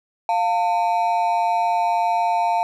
triangle ring-modulated tone, 800 Hz, G5, 35 cents sharp, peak -12 dBFS, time 0.29-2.63 s, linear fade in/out 0 ms, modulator 99.1 Hz, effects none

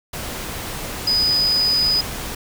sine tone in noise, 4978 Hz, D#8, in tune, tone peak -15 dBFS, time 1.07-2.01 s, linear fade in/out 5 ms, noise pink, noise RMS -29 dBFS, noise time 0.13-2.35 s, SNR +11 dB, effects none

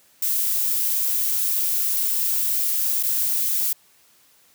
violet noise with dropouts, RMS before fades -22 dBFS, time 0.22-3.73 s, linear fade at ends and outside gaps 5 ms, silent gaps 3.029-3.033 s, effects white hiss -57 dBFS RMS until 4.54 s + high-pass 60 Hz 12 dB/octave

